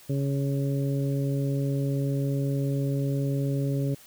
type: harmonic tone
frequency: 138.8 Hz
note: C#3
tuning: 3 cents sharp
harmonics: 1 / 2 / 3 / 4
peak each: -25 / -31 / -35 / -37 dBFS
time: 0.09-3.95 s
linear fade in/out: 10 ms
effects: white hiss -52 dBFS RMS until 4.06 s